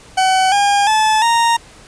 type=tone with pitch steps; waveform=40% pulse; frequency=755 / 809.2 / 867.3 / 929.5 Hz; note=F#5 / G#5 / A5 / A#5; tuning=+35 / -45 / -25 / -5 cents; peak=-10 dBFS; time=0.17-1.57 s; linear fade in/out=10 ms; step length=350 ms; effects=pink hiss -42 dBFS RMS until 1.87 s + resampled to 22050 Hz